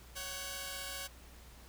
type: tone cluster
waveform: 5% pulse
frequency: 555 / 745 / 1526 Hz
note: C#5 / F#5 / G6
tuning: +2 / +12 / -47 cents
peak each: -32 / -36 / -33 dBFS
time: 0.15-1.08 s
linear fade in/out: 20 ms
effects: added 60 Hz sine -54 dBFS peak until 1.68 s + pink hiss -58 dBFS RMS until 1.68 s